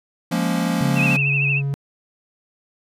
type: chord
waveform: square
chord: Bb minor seventh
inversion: second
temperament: equal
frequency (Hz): 174.61 / 207.7 / 233.1 / 277.2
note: F3 / Ab3 / Bb3 / Db4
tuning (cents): 0 / 0 / 0 / 0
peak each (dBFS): -23 / -27 / -25 / -27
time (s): 0.31-1.17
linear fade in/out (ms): 10
type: tone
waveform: triangle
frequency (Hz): 139.5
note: C#3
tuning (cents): +11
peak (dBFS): -18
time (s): 0.81-1.74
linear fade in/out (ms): 0
type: tone with vibrato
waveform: sine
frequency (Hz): 2600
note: E7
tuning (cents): -24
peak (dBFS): -18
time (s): 0.95-1.62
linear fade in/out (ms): 50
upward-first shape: triangle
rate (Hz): 13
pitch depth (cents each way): 85
effects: resampled to 32000 Hz